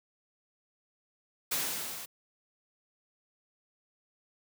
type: noise with level ramp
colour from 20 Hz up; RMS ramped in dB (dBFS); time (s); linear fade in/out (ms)
white; -30 to -43; 1.51-2.06; 10
effects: high-pass 100 Hz 12 dB/octave